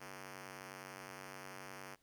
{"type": "ring-modulated tone", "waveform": "5% pulse", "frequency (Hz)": 190.6, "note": "G3", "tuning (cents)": -48, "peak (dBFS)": -34, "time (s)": [0, 1.96], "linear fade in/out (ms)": 20, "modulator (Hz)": 49.7, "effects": ["pink hiss -75 dBFS RMS until 2.02 s"]}